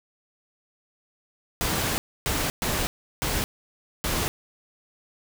pink noise bursts at uneven times, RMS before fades -26 dBFS, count 5, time 1.61-1.98 / 2.26-2.5 / 2.62-2.87 / 3.22-3.44 / 4.04-4.28 s, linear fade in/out 0 ms, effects none

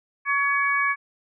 harmonic tone, 563 Hz, C#5, 27 cents sharp, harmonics 2 / 3 / 4, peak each -24 / -24 / -24 dBFS, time 0.25-0.96 s, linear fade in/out 50 ms, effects none

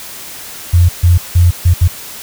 sine tone bursts at uneven times, 87.31 Hz, F2, in tune, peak -4 dBFS, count 5, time 0.73-0.89 / 1.03-1.18 / 1.35-1.51 / 1.65-1.74 / 1.81-1.88 s, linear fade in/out 10 ms, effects white hiss -29 dBFS RMS until 2.22 s

